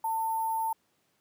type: tone with sample-and-hold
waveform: sine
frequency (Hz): 895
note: A5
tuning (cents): +29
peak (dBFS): -27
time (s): 0.04-0.73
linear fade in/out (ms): 5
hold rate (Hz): 11025
effects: pink hiss -72 dBFS RMS until 1.2 s + high-pass 150 Hz 12 dB/octave